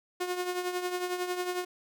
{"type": "tone with tremolo", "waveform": "sawtooth", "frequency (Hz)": 360, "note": "F#4", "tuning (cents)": -47, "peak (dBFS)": -24, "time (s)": [0.2, 1.65], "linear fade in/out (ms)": 10, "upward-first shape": "triangle", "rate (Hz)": 11, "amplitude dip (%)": 65, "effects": []}